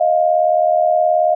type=tone pair together; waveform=sine; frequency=626 / 704.8 Hz; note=D#5 / F5; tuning=+10 / +16 cents; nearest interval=major second; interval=206 cents; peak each=-14 dBFS; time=0-1.35 s; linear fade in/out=10 ms; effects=none